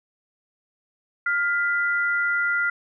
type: tone pair together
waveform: sine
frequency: 1409 / 1992.6 Hz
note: F6 / B6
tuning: +15 / +15 cents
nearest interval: tritone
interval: 600 cents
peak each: -21 / -26 dBFS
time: 1.26-2.7 s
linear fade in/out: 5 ms
effects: none